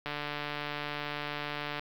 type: click train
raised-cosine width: 0.3 ms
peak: -19 dBFS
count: 256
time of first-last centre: 0.06-1.795 s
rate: 147 Hz
effects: low-pass 5000 Hz 12 dB/octave + 8-bit

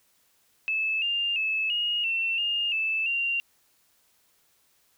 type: tone with pitch steps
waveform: sine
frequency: 2613 / 2802 / 2605 / 2869 / 2696 / 2828 / 2630 / 2768 Hz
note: E7 / F7 / E7 / F7 / E7 / F7 / E7 / F7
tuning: -16 / +5 / -21 / +46 / +38 / +21 / -5 / -16 cents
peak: -24 dBFS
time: 0.68-3.4 s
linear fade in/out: 0 ms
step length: 340 ms
effects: white hiss -66 dBFS RMS until 4.97 s

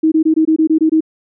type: tone bursts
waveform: sine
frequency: 316.9 Hz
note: D#4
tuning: 32 cents sharp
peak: -8 dBFS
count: 9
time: 0.03-1.007 s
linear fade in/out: 10 ms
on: 89 ms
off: 22 ms
effects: none

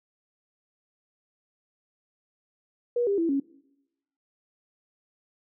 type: tone with pitch steps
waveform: sine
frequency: 481.3 / 400.1 / 332.6 / 276.4 Hz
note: B4 / G4 / E4 / C#4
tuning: -45 / +35 / +16 / -5 cents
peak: -22 dBFS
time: 2.96-3.4 s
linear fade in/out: 5 ms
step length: 110 ms
effects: noise-tail reverb RT60 0.9 s tail -23 dB re dry

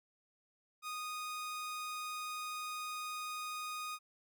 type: tone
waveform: sawtooth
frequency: 1239 Hz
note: D#6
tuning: 8 cents flat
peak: -36 dBFS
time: 0.82-3.99 s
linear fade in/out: 50 ms
effects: none

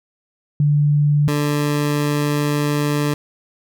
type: tone pair in turn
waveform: sine / 20% pulse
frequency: 146.83 / 146.83 Hz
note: D3 / D3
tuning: 0 / 0 cents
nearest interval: unison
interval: 0 cents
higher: neither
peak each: -12 dBFS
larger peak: neither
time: 0.6-1.28 / 1.28-3.14 s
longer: second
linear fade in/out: 2 ms
effects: none

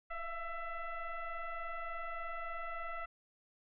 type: tone with frequency modulation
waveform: sine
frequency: 659.3 Hz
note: E5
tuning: in tune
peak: -38 dBFS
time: 0.1-3.06 s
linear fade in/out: 10 ms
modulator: 671 Hz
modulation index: 2
effects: none

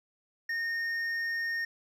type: tone with hard clipping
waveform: triangle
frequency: 1840 Hz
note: A#6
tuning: 23 cents flat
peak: -31 dBFS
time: 0.49-1.65 s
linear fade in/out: 5 ms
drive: 8 dB
effects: none

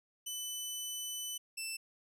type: tone pair in turn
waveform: 15% pulse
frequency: 3000 / 2663 Hz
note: F#7 / E7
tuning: +23 / +17 cents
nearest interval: major second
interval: 206 cents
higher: first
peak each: -31 / -31 dBFS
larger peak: neither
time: 0.26-1.38 / 1.57-1.77 s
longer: first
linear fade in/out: 10 ms
effects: none

